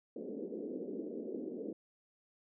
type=band-pass noise; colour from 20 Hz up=white; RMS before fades=-42 dBFS; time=0.16-1.73 s; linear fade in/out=5 ms; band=210 to 480 Hz; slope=48 dB/octave; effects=none